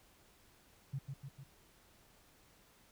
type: tone with echo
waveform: sine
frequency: 136.3 Hz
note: C#3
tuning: 29 cents flat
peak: -36 dBFS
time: 0.93-0.99 s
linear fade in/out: 10 ms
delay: 150 ms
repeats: 3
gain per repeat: -4 dB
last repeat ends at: 1.44 s
effects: pink hiss -66 dBFS RMS until 2.91 s